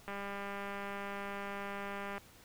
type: click train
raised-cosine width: 0.5 ms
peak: -27 dBFS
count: 421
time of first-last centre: 0.08-2.18 s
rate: 200 Hz
effects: pink hiss -59 dBFS RMS until 2.44 s